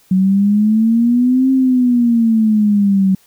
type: exponential two-way sweep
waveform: sine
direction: up then down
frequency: 185 to 266 to 188.5 Hz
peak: -9 dBFS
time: 0.11-3.15 s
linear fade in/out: 5 ms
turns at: 1.51 s
effects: white hiss -52 dBFS RMS until 3.26 s